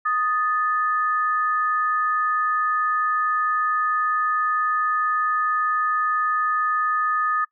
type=tone pair together; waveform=sine; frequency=1244.5 / 1750.9 Hz; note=D#6 / A6; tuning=0 / -9 cents; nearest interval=tritone; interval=591 cents; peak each=-20 / -26 dBFS; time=0.05-7.45 s; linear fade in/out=10 ms; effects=noise-tail reverb RT60 0.1 s tail -23 dB re dry